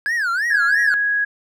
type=tone with vibrato; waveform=triangle; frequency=1614 Hz; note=G#6; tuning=50 cents flat; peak=-16 dBFS; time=0.06-0.94 s; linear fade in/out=0 ms; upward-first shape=sine; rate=3 Hz; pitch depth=290 cents each way
type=tone; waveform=sine; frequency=1661.2 Hz; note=G#6; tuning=in tune; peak=-16 dBFS; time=0.5-1.25 s; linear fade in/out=10 ms
effects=none

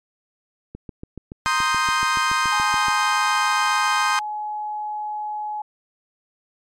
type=click train; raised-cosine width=3 ms; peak=-21 dBFS; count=16; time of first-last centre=0.75-2.884 s; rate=7.03 Hz
type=chord; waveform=35% pulse; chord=C minor seventh; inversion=third; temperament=equal; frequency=932.3 / 1046.5 / 1244.5 / 1568 Hz; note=Bb5 / C6 / Eb6 / G6; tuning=0 / 0 / 0 / 0 cents; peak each=-26 / -21 / -21 / -22 dBFS; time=1.46-4.19 s; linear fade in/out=0 ms
type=tone; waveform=sine; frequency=845 Hz; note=G#5; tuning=30 cents sharp; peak=-25 dBFS; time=2.52-5.62 s; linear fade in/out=5 ms
effects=low-pass 8000 Hz 12 dB/octave + MP3 96 kbps

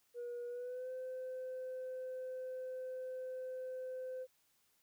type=tone with pitch glide; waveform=sine; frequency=481.7 to 513.3 Hz; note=B4 to C5; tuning=-43 to -33 cents; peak=-39 dBFS; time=0.14-4.27 s; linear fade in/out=50 ms; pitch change=+110 cents; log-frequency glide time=0.47-0.9 s; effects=tanh soft clip ceiling -39 dBFS + white hiss -75 dBFS RMS until 4.82 s

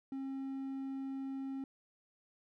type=tone; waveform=triangle; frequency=269.3 Hz; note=C#4; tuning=50 cents flat; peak=-36 dBFS; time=0.12-1.64 s; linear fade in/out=2 ms; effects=none

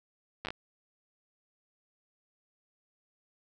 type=slowing click train; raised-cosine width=0.3 ms; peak=-20 dBFS; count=5; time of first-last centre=0.45-0.505 s; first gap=9 ms; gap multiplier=1.29; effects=none

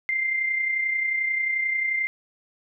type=tone with amplitude modulation; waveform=sine; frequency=2093 Hz; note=C7; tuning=in tune; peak=-20 dBFS; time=0.09-2.07 s; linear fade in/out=0 ms; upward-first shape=sine; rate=31.3 Hz; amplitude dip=45%; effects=none

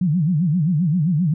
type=tone with vibrato; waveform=sine; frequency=164.81 Hz; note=E3; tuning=in tune; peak=-15 dBFS; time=0.01-1.34 s; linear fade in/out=5 ms; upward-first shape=sine; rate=7.6 Hz; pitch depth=230 cents each way; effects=none

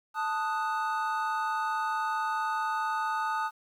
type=chord; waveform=triangle; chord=D# diminished; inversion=second; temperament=equal; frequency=880 / 1244.5 / 1480 Hz; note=A5 / D#6 / F#6; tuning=0 / 0 / 0 cents; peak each=-29 / -30 / -34 dBFS; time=0.14-3.51 s; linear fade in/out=50 ms; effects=10-bit

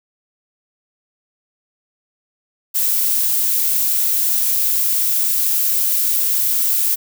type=noise; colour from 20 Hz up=violet; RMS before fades=-17 dBFS; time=2.74-6.96 s; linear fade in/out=20 ms; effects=none

